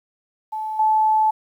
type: tone with level steps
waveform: sine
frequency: 868 Hz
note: A5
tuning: 24 cents flat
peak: -24 / -14 dBFS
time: 0.52-1.31 s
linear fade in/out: 10 ms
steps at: 0.79 s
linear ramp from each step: 5 ms
effects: 9-bit